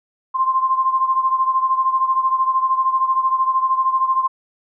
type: beating tone pair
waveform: sine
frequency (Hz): 1048 / 1061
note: C6 / C6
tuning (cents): +2 / +24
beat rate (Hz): 13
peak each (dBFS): -16 / -21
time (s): 0.34-4.28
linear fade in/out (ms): 20
effects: none